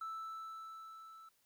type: tone with level ramp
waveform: triangle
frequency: 1318.5 Hz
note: E6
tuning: in tune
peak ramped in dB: -37 to -52 dBFS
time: 0.01-1.29 s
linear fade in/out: 5 ms
effects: tanh soft clip ceiling -36 dBFS + white hiss -75 dBFS RMS until 1.45 s